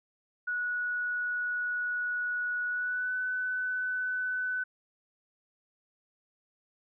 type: tone with pitch glide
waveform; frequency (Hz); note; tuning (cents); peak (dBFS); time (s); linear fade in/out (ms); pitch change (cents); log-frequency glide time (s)
sine; 1465 to 1502.7; F#6 to F#6; -18 to +26; -29; 0.47-4.64; 10; +44; 2.68-3.16
effects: none